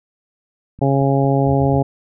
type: click train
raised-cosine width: 5 ms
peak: -25 dBFS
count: 5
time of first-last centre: 0.79-1.695 s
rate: 4.42 Hz
type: harmonic tone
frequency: 137.4 Hz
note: C#3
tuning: 15 cents flat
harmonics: 1 / 2 / 3 / 4 / 5 / 6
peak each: -16 / -19 / -21 / -22 / -23 / -24 dBFS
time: 0.81-1.83 s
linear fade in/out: 10 ms
type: tone bursts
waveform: sine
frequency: 85.1 Hz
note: F2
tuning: 44 cents flat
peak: -23 dBFS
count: 3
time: 1.47-1.797 s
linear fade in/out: 20 ms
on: 81 ms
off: 42 ms
effects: none